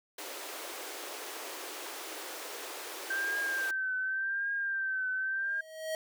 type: high-pass noise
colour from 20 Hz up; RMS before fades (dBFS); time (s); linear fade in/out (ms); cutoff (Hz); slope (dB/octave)
pink; -42; 0.18-3.71; 5; 320; 48
type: tone with vibrato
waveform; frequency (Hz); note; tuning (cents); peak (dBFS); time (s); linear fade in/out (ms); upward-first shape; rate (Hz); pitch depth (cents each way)
sine; 1568; G6; 0; -30; 3.1-5.61; 5; triangle; 0.88; 64
type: tone with exponential growth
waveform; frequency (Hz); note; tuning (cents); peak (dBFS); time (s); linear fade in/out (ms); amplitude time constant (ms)
square; 635; D#5; +35; -31; 5.35-5.95; 1; 130
effects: none